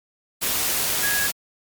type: tone in noise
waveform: sine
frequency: 1661.2 Hz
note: G#6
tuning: in tune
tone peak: -23 dBFS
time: 1.02-1.28 s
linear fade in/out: 20 ms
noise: white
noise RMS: -23 dBFS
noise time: 0.41-1.32 s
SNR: -3 dB
effects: MP3 96 kbps